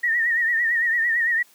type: tone with vibrato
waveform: sine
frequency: 1864.7 Hz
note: A#6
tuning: in tune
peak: -18 dBFS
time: 0.03-1.43 s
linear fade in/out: 10 ms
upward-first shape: triangle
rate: 8.9 Hz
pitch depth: 89 cents each way
effects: white hiss -55 dBFS RMS until 1.54 s + high-pass 200 Hz 12 dB/octave